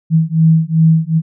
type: beating tone pair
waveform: sine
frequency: 160 / 162.6 Hz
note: D#3 / E3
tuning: +49 / -23 cents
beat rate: 2.6 Hz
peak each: -11 dBFS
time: 0.1-1.22 s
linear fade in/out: 50 ms
effects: none